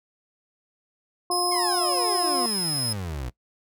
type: harmonic tone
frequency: 355.2 Hz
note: F4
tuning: 29 cents sharp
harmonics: 1 / 2 / 3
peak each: -28 / -28 / -28 dBFS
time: 1.3-2.46 s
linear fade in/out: 2 ms
type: tone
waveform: 25% pulse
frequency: 5110 Hz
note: D#8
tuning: 45 cents sharp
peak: -20 dBFS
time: 1.31-2.93 s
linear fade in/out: 5 ms
type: exponential sweep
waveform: 30% pulse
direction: down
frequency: 1108.7 to 58.27 Hz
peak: -27 dBFS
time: 1.51-3.3 s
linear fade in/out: 10 ms
effects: noise-tail reverb RT60 0.1 s tail -20 dB re dry